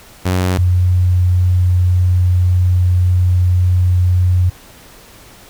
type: tone pair in turn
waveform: sawtooth / sine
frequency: 91.7 / 90.18 Hz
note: F#2 / F#2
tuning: -15 / -44 cents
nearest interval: unison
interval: 29 cents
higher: first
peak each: -9 dBFS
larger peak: neither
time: 0.25-0.58 / 0.58-4.5 s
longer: second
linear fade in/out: 10 ms
effects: pink hiss -41 dBFS RMS until 5.49 s